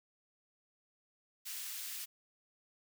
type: high-pass noise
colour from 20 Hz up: white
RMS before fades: -43 dBFS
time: 1.45-2.06 s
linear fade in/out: 20 ms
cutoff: 1900 Hz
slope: 12 dB/octave
effects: none